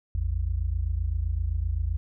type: tone pair together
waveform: sine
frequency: 55.26 / 83 Hz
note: A1 / E2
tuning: +8 / +12 cents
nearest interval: perfect fifth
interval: 704 cents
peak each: -27 dBFS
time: 0.15-1.97 s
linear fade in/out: 0 ms
effects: none